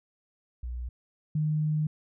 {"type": "tone pair in turn", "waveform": "sine", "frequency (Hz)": [60.8, 153.21], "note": ["B1", "D#3"], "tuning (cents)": [-26, -26], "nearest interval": "octave + major third", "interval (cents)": 1600, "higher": "second", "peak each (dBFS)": [-32, -24], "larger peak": "second", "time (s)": [[0.63, 0.89], [1.35, 1.87]], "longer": "second", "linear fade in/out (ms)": 5, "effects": []}